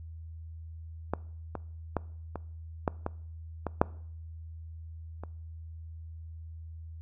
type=clicks; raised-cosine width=1 ms; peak=-14 / -20 / -14 / -21 / -12 / -17 / -17 / -6 / -26 dBFS; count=9; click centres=1.136 / 1.553 / 1.967 / 2.357 / 2.878 / 3.064 / 3.667 / 3.815 / 5.236 s; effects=noise-tail reverb RT60 0.6 s tail -22 dB re dry + added 81 Hz sine -41 dBFS peak until 7.01 s